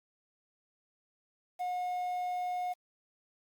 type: tone with quantisation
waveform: triangle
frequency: 722 Hz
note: F#5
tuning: 43 cents flat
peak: -30 dBFS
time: 1.59-2.74 s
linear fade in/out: 20 ms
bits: 9
effects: Opus 48 kbps